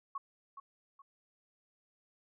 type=tone with echo; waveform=sine; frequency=1105 Hz; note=C#6; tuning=6 cents flat; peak=-36 dBFS; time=0.15-0.18 s; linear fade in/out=5 ms; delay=420 ms; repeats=2; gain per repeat=-9 dB; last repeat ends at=1.02 s; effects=none